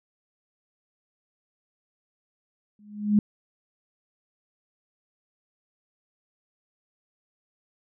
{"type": "tone with exponential growth", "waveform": "sine", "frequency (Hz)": 208.3, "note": "G#3", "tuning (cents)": 5, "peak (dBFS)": -13, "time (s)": [2.79, 3.19], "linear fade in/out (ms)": 2, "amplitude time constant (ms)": 85, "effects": []}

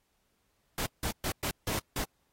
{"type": "noise bursts at uneven times", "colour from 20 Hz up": "pink", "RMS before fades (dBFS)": -33, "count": 6, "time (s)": [[0.78, 0.86], [1.03, 1.11], [1.24, 1.32], [1.43, 1.51], [1.67, 1.79], [1.96, 2.04]], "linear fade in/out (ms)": 2, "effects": ["pink hiss -75 dBFS RMS until 2.32 s", "AAC 48 kbps"]}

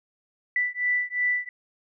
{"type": "beating tone pair", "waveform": "sine", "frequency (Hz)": [1975.5, 1978.3], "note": ["B6", "B6"], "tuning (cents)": [0, 2], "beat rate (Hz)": 2.8, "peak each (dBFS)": [-26, -26], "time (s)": [0.56, 1.49], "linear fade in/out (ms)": 2, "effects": []}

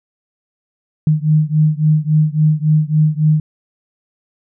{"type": "beating tone pair", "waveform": "sine", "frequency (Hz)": [152.4, 156], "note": ["D#3", "D#3"], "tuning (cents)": [-36, 5], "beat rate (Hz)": 3.6, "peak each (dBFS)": [-13, -14], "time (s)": [1.07, 3.4], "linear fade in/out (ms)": 2, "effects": []}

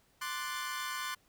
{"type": "chord", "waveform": "sawtooth", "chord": "D dominant seventh", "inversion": "third", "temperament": "equal", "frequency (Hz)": [1046.5, 1174.7, 1480, 1760], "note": ["C6", "D6", "F#6", "A6"], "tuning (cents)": [0, 0, 0, 0], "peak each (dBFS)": [-36, -39, -38, -40], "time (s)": [0.21, 1.15], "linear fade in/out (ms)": 10, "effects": ["pink hiss -69 dBFS RMS until 1.28 s"]}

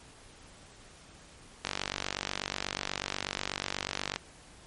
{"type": "click train", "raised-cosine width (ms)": 0.2, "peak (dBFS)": -13, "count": 122, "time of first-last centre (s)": [1.65, 4.16], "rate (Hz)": 48.2, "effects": ["pink hiss -54 dBFS RMS until 4.66 s", "MP3 48 kbps"]}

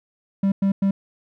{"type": "tone bursts at uneven times", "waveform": "triangle", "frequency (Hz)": 196, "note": "G3", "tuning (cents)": 0, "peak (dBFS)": -14, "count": 3, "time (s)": [[0.43, 0.52], [0.62, 0.72], [0.82, 0.91]], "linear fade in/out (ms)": 5, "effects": []}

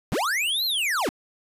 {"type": "linear two-way sweep", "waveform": "square", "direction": "up then down", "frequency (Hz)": [92.5, 4276, 209.5], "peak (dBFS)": -23, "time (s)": [0.12, 1.09], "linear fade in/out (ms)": 0, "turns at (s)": 0.65, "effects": ["resampled to 32000 Hz", "9-bit"]}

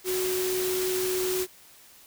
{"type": "tone in noise", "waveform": "sine", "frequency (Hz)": 370, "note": "F#4", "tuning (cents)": 0, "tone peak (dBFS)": -26, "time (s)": [0.04, 1.47], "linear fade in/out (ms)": 50, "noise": "white", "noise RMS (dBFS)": -32, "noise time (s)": [0.04, 1.47], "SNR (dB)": 3, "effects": ["white hiss -53 dBFS RMS until 2.06 s"]}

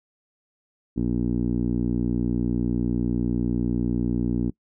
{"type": "tone with low-pass filter", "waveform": "10% pulse", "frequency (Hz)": 60, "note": "B1", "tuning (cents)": -49, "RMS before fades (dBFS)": -24, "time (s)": [0.96, 4.51], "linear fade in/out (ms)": 20, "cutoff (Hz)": 280, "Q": 2.3, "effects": ["noise-tail reverb RT60 0.1 s tail -24 dB re dry"]}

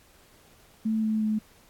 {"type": "tone with pitch steps", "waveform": "sine", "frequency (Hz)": [220, 217.7, 215.5], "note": ["A3", "A3", "A3"], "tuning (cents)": [0, -18, -36], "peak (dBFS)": -23, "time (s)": [0.85, 1.39], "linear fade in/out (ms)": 10, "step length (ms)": 180, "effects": ["pink hiss -58 dBFS RMS until 1.69 s", "AAC 64 kbps"]}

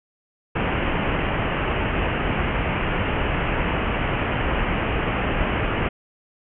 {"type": "low-pass noise", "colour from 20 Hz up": "pink", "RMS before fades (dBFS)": -23, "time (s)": [0.55, 5.89], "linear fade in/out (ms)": 10, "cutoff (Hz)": 3000, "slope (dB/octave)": 96, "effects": []}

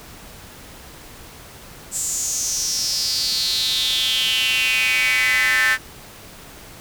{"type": "tone with high-pass filter sweep", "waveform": "square", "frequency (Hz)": 118.8, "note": "A#2", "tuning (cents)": 33, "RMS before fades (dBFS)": -20, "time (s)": [1.91, 5.78], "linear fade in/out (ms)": 50, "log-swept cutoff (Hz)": [7700, 1700], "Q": 6.4, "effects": ["pink hiss -41 dBFS RMS until 6.8 s"]}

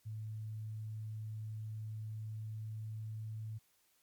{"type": "tone with pitch glide", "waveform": "sine", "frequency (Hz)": [108.8, 109.56], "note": ["A2", "A2"], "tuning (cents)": [-19, -7], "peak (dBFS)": -40, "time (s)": [0.05, 3.59], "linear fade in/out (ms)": 20, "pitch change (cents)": 12, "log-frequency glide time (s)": [1.97, 3.45], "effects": ["white hiss -73 dBFS RMS until 4.02 s", "MP3 96 kbps"]}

